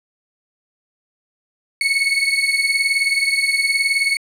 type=beating tone pair; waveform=35% pulse; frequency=2198 / 2217 Hz; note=C#7 / C#7; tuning=-15 / 0 cents; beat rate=19 Hz; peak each=-17 dBFS; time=1.81-4.17 s; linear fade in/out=2 ms; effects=low-pass 11000 Hz 12 dB/octave